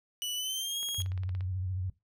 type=tone with pitch glide; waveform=sawtooth; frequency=2960 to 3284 Hz; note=F#7 to G#7; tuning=0 to -20 cents; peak=-29 dBFS; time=0.22-1.02 s; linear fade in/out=0 ms; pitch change=+180 cents; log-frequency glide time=0.35-0.78 s
type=click train; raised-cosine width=0.3 ms; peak=-33 dBFS; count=11; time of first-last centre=0.83-1.408 s; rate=17.3 Hz
type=tone with vibrato; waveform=sine; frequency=92.6 Hz; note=F#2; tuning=2 cents sharp; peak=-31 dBFS; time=0.98-1.9 s; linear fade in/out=5 ms; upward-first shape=triangle; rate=14 Hz; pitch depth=80 cents each way
effects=noise-tail reverb RT60 0.2 s tail -17 dB re dry